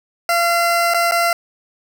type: tone with dropouts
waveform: 20% pulse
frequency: 685 Hz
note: F5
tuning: 34 cents flat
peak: -9 dBFS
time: 0.29-1.33 s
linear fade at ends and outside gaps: 2 ms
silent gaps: 0.938-0.944 / 1.112-1.12 s
effects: none

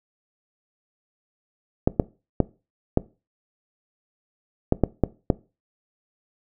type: clicks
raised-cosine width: 2 ms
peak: -3 dBFS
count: 8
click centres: 1.875 / 1.998 / 2.403 / 2.974 / 4.724 / 4.837 / 5.037 / 5.302 s
effects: noise-tail reverb RT60 0.3 s tail -20 dB re dry

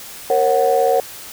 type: chord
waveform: sine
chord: F# major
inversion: first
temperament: equal with one note detuned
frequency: 466.2 / 543.6 / 740 Hz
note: A#4 / C#5 / F#5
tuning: 0 / -34 / 0 cents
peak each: -16 dBFS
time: 0.3-1 s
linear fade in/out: 2 ms
effects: tanh soft clip ceiling -5 dBFS + white hiss -35 dBFS RMS until 1.32 s

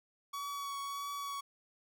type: tone with vibrato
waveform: 45% pulse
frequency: 1128 Hz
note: C#6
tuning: 30 cents sharp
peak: -38 dBFS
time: 0.33-1.41 s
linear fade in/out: 10 ms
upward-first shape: triangle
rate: 1.6 Hz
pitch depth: 18 cents each way
effects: none

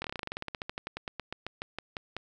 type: slowing click train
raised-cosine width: 0.3 ms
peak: -19 dBFS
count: 27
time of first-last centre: 0.02-2.166 s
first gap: 23 ms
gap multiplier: 1.09
effects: none

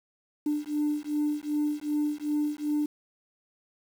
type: beating tone pair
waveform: sine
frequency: 296.2 / 298.8 Hz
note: D4 / D4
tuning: +15 / +30 cents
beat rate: 2.6 Hz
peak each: -28 dBFS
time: 0.46-2.86 s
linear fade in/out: 5 ms
effects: tanh soft clip ceiling -20 dBFS + 8-bit

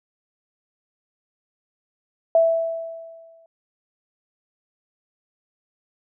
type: tone with exponential decay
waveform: sine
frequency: 659.3 Hz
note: E5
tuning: in tune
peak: -11 dBFS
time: 2.35-3.46 s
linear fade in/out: 2 ms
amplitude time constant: 240 ms
effects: none

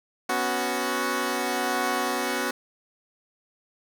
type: chord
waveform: 10% pulse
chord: B suspended second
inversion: none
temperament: equal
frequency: 246.9 / 277.2 / 370 Hz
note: B3 / C#4 / F#4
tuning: 0 / 0 / 0 cents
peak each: -21 / -22 / -20 dBFS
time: 0.29-2.51 s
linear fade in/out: 5 ms
effects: none

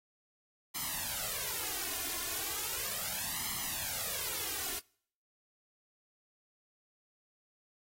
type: noise with flanger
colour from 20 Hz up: white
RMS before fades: -37 dBFS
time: 0.74-4.8 s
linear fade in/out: 20 ms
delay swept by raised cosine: 0.96 to 2.86 ms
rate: 0.36 Hz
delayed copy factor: +1
effects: noise-tail reverb RT60 0.6 s tail -26 dB re dry + AAC 48 kbps

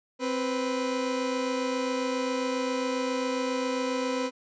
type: tone pair together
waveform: 30% pulse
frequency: 261.6 / 495.8 Hz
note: C4 / B4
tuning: 0 / +7 cents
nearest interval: major seventh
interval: 1107 cents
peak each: -27 dBFS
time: 0.19-4.31 s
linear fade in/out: 50 ms
effects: resampled to 16000 Hz

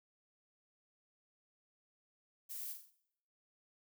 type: noise with echo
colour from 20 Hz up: violet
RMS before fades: -45 dBFS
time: 2.49-2.74 s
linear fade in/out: 20 ms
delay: 43 ms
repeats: 4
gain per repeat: -6 dB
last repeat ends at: 2.912 s
effects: noise-tail reverb RT60 0.7 s tail -17 dB re dry

